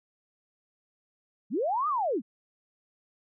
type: linear two-way sweep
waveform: sine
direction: up then down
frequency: 164.3 to 1255 to 177.8 Hz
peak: -25 dBFS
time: 1.5-2.22 s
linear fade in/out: 50 ms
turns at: 1.88 s
effects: none